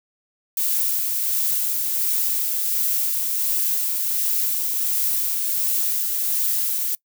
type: noise with tremolo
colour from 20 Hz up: violet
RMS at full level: -21 dBFS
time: 0.57-6.95 s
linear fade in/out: 2 ms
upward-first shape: sine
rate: 1.4 Hz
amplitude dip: 25%
effects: noise-tail reverb RT60 0.1 s tail -24 dB re dry